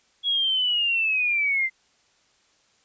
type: linear sweep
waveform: sine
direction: down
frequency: 3354 to 2062 Hz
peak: -20 dBFS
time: 0.23-1.7 s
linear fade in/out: 50 ms
effects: white hiss -63 dBFS RMS until 2.84 s + resampled to 16000 Hz